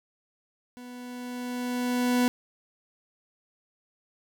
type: tone with level ramp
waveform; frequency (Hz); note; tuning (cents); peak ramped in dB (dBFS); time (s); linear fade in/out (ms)
40% pulse; 246.9; B3; 0; -41 to -19; 0.77-2.28; 0
effects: none